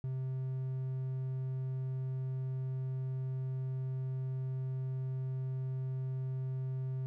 triangle tone, 130.81 Hz, C3, in tune, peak -32 dBFS, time 0.04-7.06 s, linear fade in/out 0 ms, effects none

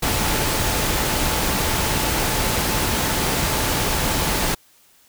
sine tone in noise, 874 Hz, A5, 12 cents flat, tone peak -32 dBFS, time 0.02-4.55 s, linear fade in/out 10 ms, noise pink, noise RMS -21 dBFS, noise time 0.02-4.55 s, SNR -14 dB, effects white hiss -55 dBFS RMS until 5.08 s

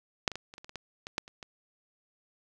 clicks, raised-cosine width 0.2 ms, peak -7 / -22 / -20 / -30 / -28 / -30 / -30 / -21 / -22 / -12 / -30 / -25 dBFS, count 12, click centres 0.278 / 0.317 / 0.356 / 0.539 / 0.581 / 0.645 / 0.694 / 0.757 / 1.069 / 1.181 / 1.279 / 1.428 s, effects none

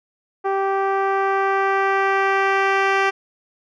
10% pulse tone with low-pass filter sweep, 390 Hz, G4, 9 cents flat, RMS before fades -19 dBFS, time 0.44-3.11 s, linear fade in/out 20 ms, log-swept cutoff 860 to 3100 Hz, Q 0.89, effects none

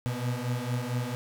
35% pulse beating tone pair, 120.8 / 125.2 Hz, B2 / B2, -38 / +24 cents, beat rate 4.4 Hz, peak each -30 dBFS, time 0.06-1.15 s, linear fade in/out 0 ms, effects none

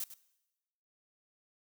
blue noise with echo, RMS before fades -37 dBFS, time 0-0.04 s, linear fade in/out 2 ms, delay 100 ms, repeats 1, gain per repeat -12 dB, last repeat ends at 0.14 s, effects noise-tail reverb RT60 1.0 s tail -19 dB re dry

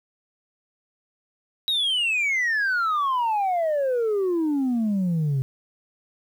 sine exponential sweep, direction down, 3858 to 130 Hz, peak -18 dBFS, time 1.68-5.42 s, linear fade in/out 0 ms, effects tanh soft clip ceiling -19 dBFS + 9-bit

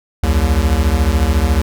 square beating tone pair, 65 / 79 Hz, C2 / D#2, -11 / +27 cents, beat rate 14 Hz, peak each -15 dBFS, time 0.23-1.62 s, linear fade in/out 5 ms, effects none

